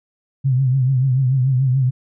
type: tone with vibrato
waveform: sine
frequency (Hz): 130.7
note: C3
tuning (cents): -1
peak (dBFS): -13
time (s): 0.44-1.91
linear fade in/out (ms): 20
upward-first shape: triangle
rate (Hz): 6.9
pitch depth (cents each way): 100
effects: none